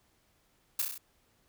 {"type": "noise with echo", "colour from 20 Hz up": "blue", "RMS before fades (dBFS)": -29, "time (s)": [0.79, 0.82], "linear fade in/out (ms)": 5, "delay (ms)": 32, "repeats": 5, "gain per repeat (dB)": -3, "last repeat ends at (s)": 0.98, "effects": ["pink hiss -70 dBFS RMS until 1.48 s"]}